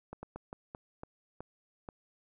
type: slowing click train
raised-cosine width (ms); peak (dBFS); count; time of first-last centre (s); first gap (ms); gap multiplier
1; -28; 8; 0.13-1.888; 100; 1.3
effects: none